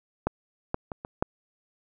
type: clicks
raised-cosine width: 1 ms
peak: -10 / -12 / -20 / -22 / -9 dBFS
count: 5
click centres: 0.27 / 0.744 / 0.918 / 1.049 / 1.225 s
effects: none